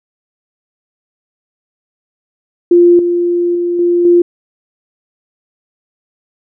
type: tone with level steps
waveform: sine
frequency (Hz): 348.5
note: F4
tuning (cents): -4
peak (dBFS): -3 / -10 / -12 / -8 / -4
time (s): 2.71-4.22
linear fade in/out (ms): 5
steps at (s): 2.99 / 3.55 / 3.79 / 4.05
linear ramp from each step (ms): 2
effects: none